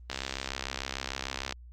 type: click train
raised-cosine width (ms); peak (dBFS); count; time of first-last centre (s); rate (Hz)
0.2; -15; 96; 0.1-1.524; 66.7
effects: added 60 Hz sine -46 dBFS peak until 1.72 s + Opus 24 kbps